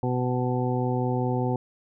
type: harmonic tone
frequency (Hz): 125.1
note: B2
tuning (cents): +23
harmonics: 1 / 2 / 3 / 4 / 6 / 7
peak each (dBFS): -26 / -29 / -31 / -32 / -34 / -34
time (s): 0.03-1.56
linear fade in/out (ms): 2
effects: none